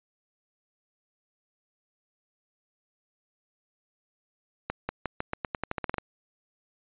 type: accelerating click train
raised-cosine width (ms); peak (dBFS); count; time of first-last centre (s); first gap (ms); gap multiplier
0.5; -14; 14; 4.7-5.983; 190; 0.88
effects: resampled to 8000 Hz